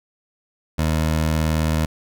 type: tone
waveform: 20% pulse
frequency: 78.8 Hz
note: D#2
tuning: 23 cents sharp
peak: -13 dBFS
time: 0.78-1.86 s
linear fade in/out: 10 ms
effects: none